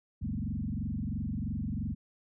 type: tone with frequency modulation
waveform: sine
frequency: 151.7 Hz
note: D#3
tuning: 44 cents flat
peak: -31 dBFS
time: 0.21-1.95 s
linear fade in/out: 20 ms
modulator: 23 Hz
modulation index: 4
effects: none